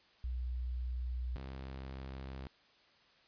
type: tone pair in turn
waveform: sine / sawtooth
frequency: 61.74 / 66.32 Hz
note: B1 / C2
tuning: 0 / +24 cents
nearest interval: minor second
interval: 124 cents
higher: second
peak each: -35 / -39 dBFS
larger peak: first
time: 0.24-1.36 / 1.36-2.47 s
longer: first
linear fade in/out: 0 ms
effects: white hiss -66 dBFS RMS until 3.27 s + resampled to 11025 Hz